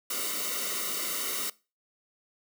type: noise with comb filter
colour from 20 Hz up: white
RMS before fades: -32 dBFS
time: 0.1-1.5 s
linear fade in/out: 5 ms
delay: 1.2 ms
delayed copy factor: -0.8
effects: noise-tail reverb RT60 0.3 s tail -21 dB re dry + high-pass 200 Hz 12 dB/octave